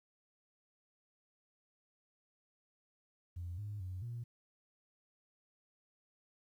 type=tone with pitch steps; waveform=sine; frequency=87.2 / 103.9 / 91.9 / 118.5 Hz; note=F2 / G#2 / F#2 / A#2; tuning=-2 / +1 / -11 / +29 cents; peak=-39 dBFS; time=3.36-4.24 s; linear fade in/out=10 ms; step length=220 ms; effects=tanh soft clip ceiling -35 dBFS + 12-bit